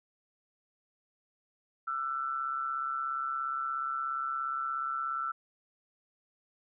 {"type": "tone with amplitude modulation", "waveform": "sine", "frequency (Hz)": 1338, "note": "E6", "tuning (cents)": 25, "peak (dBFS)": -28, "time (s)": [1.87, 5.32], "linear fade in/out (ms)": 10, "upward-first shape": "sine", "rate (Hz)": 137, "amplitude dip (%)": 65, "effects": []}